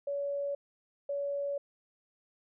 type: tone bursts at uneven times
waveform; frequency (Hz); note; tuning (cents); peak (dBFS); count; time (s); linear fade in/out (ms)
sine; 566; C#5; +36; -31; 2; 0.07-0.55 / 1.09-1.58; 5
effects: none